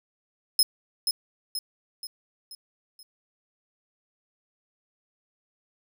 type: tone with echo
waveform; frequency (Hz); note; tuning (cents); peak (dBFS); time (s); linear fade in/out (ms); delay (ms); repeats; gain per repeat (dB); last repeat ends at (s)
sawtooth; 5140; E8; -45; -14; 0.59-0.63; 2; 480; 5; -6; 3.03
effects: none